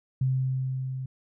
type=tone with level ramp; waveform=sine; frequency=130.81 Hz; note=C3; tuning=in tune; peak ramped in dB=-21 to -31 dBFS; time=0.21-1.06 s; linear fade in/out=5 ms; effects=none